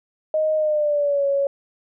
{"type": "tone with pitch glide", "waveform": "sine", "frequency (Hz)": [622.3, 557.6], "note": ["D#5", "C#5"], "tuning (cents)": [0, 10], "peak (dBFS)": -17, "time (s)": [0.34, 1.47], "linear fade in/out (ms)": 2, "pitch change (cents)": -190, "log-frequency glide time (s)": [0.56, 1.26], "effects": []}